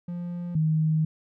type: tone pair in turn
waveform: triangle / sine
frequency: 174.61 / 156.99 Hz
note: F3 / D#3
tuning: 0 / +16 cents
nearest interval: major second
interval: 184 cents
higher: first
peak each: -28 / -20 dBFS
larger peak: second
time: 0.08-0.55 / 0.55-1.05 s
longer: second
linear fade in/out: 5 ms
effects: none